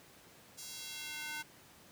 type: tone with high-pass filter sweep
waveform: square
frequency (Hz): 302.3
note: D#4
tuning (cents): -50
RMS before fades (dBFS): -44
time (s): 0.57-1.43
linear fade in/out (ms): 20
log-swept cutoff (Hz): 5900 to 1400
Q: 1.2
effects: pink hiss -59 dBFS RMS until 1.91 s + high-pass 100 Hz 12 dB/octave